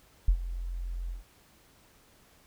sine tone with ADSR envelope, 43.65 Hz, F1, in tune, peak -16 dBFS, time 0.28-1.24 s, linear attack 6 ms, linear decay 74 ms, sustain -16 dB, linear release 140 ms, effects pink hiss -61 dBFS RMS until 2.46 s

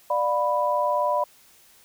sine chord, B diminished, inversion first, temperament just, 592.7 / 711.2 / 987.8 Hz, D5 / F5 / B5, +16 / +31 / 0 cents, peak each -24 / -29 / -23 dBFS, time 0.1-1.24 s, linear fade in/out 5 ms, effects white hiss -55 dBFS RMS until 1.84 s

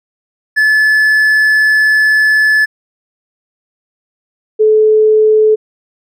triangle / sine tone pair in turn, 1728 / 432 Hz, A6 / A4, -32 / -32 cents, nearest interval 2 octaves, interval 2400 cents, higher first, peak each -5 dBFS, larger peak neither, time 0.56-2.66 / 4.59-5.56 s, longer first, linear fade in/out 20 ms, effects none

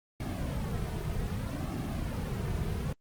brown noise with flanger, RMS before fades -33 dBFS, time 0.2-2.93 s, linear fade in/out 2 ms, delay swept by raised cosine 2 to 3.7 ms, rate 0.63 Hz, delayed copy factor -1, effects Opus 24 kbps

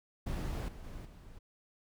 brown noise with level steps, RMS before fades -36 / -48 / -45 / -52 dBFS, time 0.26-1.39 s, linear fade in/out 10 ms, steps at 0.68 / 0.84 / 1.05 s, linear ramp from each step 5 ms, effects none

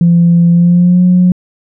sine tone with pitch glide, 170.9 to 180.54 Hz, F3 to F#3, -37 to -42 cents, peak -3 dBFS, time 0.01-1.32 s, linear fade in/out 2 ms, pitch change +95 cents, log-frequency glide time 0.51-1.03 s, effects tanh soft clip ceiling 0 dBFS

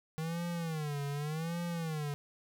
square tone with vibrato, 156.5 Hz, D#3, 10 cents sharp, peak -35 dBFS, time 0.18-2.14 s, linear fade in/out 0 ms, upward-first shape sine, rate 0.86 Hz, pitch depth 170 cents each way, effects none

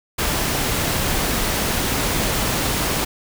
pink noise, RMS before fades -21 dBFS, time 0.18-3.05 s, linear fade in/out 10 ms, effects none

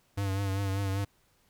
square tone with vibrato, 98 Hz, G2, in tune, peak -29 dBFS, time 0.17-1.05 s, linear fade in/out 10 ms, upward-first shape triangle, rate 5.1 Hz, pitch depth 50 cents each way, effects pink hiss -68 dBFS RMS until 1.49 s

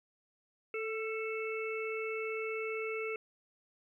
harmonic tone with a mistuned harmonic, 440 Hz, A4, in tune, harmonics 1 / 3 / 5 / 6, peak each -36 / -45 / -42 / -43 dBFS, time 0.74-3.16 s, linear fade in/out 2 ms, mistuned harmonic 3, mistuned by +29 cents, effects 12-bit

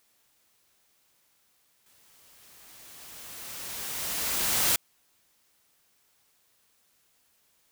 white noise with exponential growth, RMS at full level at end -23 dBFS, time 1.86-4.76 s, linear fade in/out 2 ms, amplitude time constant 630 ms, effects white hiss -68 dBFS RMS until 7.71 s

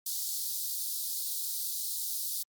white high-pass noise, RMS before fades -34 dBFS, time 0.06-2.43 s, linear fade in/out 5 ms, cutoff 3800 Hz, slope 48 dB/octave, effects Opus 48 kbps

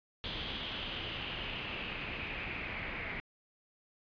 pink noise with low-pass filter sweep, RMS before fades -40 dBFS, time 0.24-3.2 s, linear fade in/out 0 ms, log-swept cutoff 3400 to 2200 Hz, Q 5.2, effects resampled to 11025 Hz

